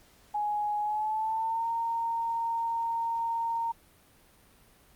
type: tone with pitch glide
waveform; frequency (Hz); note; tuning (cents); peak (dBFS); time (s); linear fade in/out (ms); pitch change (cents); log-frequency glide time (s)
sine; 835 to 921.2; G#5 to A#5; +9 to -21; -27; 0.34-3.72; 10; +170; 0.81-1.67
effects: pink hiss -60 dBFS RMS until 4.95 s + Opus 48 kbps